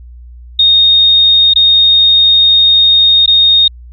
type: tone with dropouts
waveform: sine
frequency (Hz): 3704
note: A#7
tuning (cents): -12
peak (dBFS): -4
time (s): 0.59-3.68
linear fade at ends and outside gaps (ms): 5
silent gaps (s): 1.537-1.558 / 3.261-3.276
effects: added 60 Hz sine -30 dBFS peak until 3.92 s